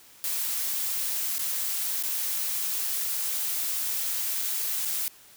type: noise with dropouts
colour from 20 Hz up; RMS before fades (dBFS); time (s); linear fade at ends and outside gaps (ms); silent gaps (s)
blue; -29; 0.24-5.08; 0; 1.382-1.393 / 2.026-2.036 / 4.417-4.421 / 4.85-4.854
effects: white hiss -53 dBFS RMS until 5.36 s